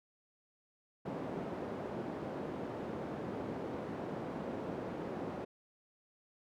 white band-pass noise, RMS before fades -41 dBFS, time 1.05-5.45 s, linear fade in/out 10 ms, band 140 to 490 Hz, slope 12 dB/octave, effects none

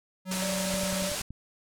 square tone, 186.5 Hz, F#3, 14 cents sharp, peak -32 dBFS, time 0.25-1.11 s, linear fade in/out 50 ms
white low-pass noise, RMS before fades -34 dBFS, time 0.31-1.22 s, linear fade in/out 5 ms, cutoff 10000 Hz, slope 24 dB/octave
sine tone with tremolo, 587 Hz, D5, 1 cent flat, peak -32 dBFS, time 0.42-1.15 s, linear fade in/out 2 ms, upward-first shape triangle, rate 3.4 Hz, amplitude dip 30%
click train, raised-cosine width 5 ms, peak -28 dBFS, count 7, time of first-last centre 0.74-1.306 s, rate 10.6 Hz
effects none

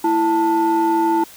triangle ring-modulated tone, 277.2 Hz, C#4, in tune, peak -9 dBFS, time 0.04-1.24 s, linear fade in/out 5 ms, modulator 609 Hz, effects white hiss -42 dBFS RMS until 1.36 s

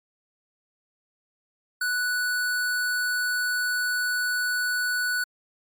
square tone, 1480 Hz, F#6, in tune, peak -24 dBFS, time 1.81-5.24 s, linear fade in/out 5 ms, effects MP3 96 kbps

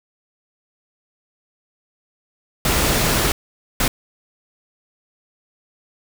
pink noise bursts at uneven times, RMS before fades -18 dBFS, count 2, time 2.65-3.32 / 3.8-3.88 s, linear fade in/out 2 ms, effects none

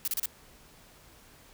blue noise bursts, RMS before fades -30 dBFS, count 4, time 0.05-0.257 s, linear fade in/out 0 ms, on 27 ms, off 33 ms, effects pink hiss -56 dBFS RMS until 1.53 s

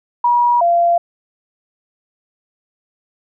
sine tone pair in turn, 962 / 688.4 Hz, B5 / F5, -46 / -25 cents, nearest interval tritone, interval 579 cents, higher first, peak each -10 dBFS, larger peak neither, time 0.24-0.61 / 0.61-0.98 s, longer neither, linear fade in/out 5 ms, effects none

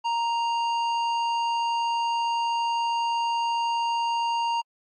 sine tone with hard clipping, 932.3 Hz, A#5, in tune, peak -25 dBFS, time 0.04-4.62 s, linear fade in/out 20 ms, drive 12 dB, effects low-pass 6000 Hz 12 dB/octave + AAC 64 kbps

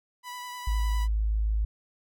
sawtooth tone with vibrato, 987.8 Hz, B5, in tune, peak -33 dBFS, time 0.23-1.08 s, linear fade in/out 50 ms, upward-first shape triangle, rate 9.9 Hz, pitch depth 19 cents each way
sine tone, 53.3 Hz, G#1, 46 cents sharp, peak -23 dBFS, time 0.67-1.65 s, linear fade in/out 5 ms
effects none

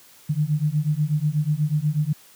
sine beating tone pair, 146.7 / 154.9 Hz, D3 / D#3, -2 / -7 cents, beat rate 8.2 Hz, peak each -22 dBFS, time 0.29-2.13 s, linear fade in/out 10 ms, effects white hiss -51 dBFS RMS until 2.35 s + high-pass 80 Hz 12 dB/octave

